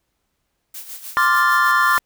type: noise with tremolo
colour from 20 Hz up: blue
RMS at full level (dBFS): -32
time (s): 0.74-1.72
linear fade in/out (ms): 5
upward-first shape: sine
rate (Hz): 6.6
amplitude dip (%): 65
type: chord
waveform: triangle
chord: D minor seventh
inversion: third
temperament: equal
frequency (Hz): 1046.5 / 1174.7 / 1396.9 / 1760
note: C6 / D6 / F6 / A6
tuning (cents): 0 / 0 / 0 / 0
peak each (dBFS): -17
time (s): 1.17-1.98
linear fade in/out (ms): 0
type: noise with exponential growth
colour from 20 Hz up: blue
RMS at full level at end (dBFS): -27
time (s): 1.25-1.99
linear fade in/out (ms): 2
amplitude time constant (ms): 160
effects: pink hiss -72 dBFS RMS until 2.05 s